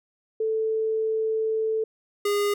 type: tone pair in turn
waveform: sine / square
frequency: 440.7 / 409.2 Hz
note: A4 / G#4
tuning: +3 / -26 cents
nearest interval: minor second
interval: 129 cents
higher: first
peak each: -22 dBFS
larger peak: neither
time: 0.4-1.84 / 2.25-2.54 s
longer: first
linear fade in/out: 5 ms
effects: none